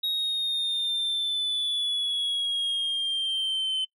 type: exponential sweep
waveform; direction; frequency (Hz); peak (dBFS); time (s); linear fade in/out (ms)
sine; down; 3785 to 3058; -22; 0.03-3.85; 10
effects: noise-tail reverb RT60 0.1 s tail -22 dB re dry + tanh soft clip ceiling -24 dBFS